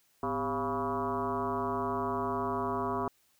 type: tone with frequency modulation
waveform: sine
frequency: 690 Hz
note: F5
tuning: 21 cents flat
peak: -29 dBFS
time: 0.23-3.08 s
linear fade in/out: 2 ms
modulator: 146 Hz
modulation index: 3.5
effects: white hiss -69 dBFS RMS until 3.39 s